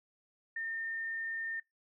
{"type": "tone", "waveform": "sine", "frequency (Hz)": 1815, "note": "A#6", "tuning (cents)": -47, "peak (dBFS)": -35, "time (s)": [0.56, 1.6], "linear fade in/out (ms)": 5, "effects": ["noise-tail reverb RT60 0.2 s tail -25 dB re dry"]}